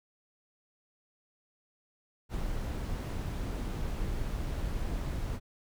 brown noise, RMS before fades -34 dBFS, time 2.29-5.4 s, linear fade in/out 50 ms, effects none

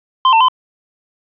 square tone with pitch steps, 1040 / 897 / 1022 Hz, C6 / A5 / C6, -11 / +33 / -41 cents, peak -8 dBFS, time 0.25-0.484 s, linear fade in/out 2 ms, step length 78 ms, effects resampled to 8000 Hz + 8-bit

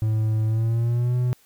triangle tone with pitch glide, 109.3 to 124.11 Hz, A2 to B2, -11 to +9 cents, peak -17 dBFS, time 0.02-1.33 s, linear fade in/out 0 ms, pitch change +220 cents, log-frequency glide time 0.46-1.16 s, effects white hiss -58 dBFS RMS until 1.45 s

